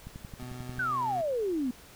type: click train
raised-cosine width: 5 ms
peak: -29 dBFS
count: 9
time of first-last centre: 0.07-0.784 s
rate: 11.2 Hz
type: tone with pitch glide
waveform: 25% pulse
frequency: 125 to 127.63 Hz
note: B2 to C3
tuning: +21 to -43 cents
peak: -36 dBFS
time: 0.39-1.22 s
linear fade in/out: 10 ms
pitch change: +36 cents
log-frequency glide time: 0.74-1.09 s
type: exponential sweep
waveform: sine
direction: down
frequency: 1568 to 238.4 Hz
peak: -27 dBFS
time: 0.79-1.71 s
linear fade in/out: 5 ms
effects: pink hiss -52 dBFS RMS until 1.95 s